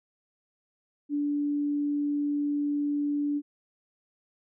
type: tone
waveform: sine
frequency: 290.5 Hz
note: D4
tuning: 19 cents flat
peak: -25 dBFS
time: 1.09-3.42 s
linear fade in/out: 50 ms
effects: none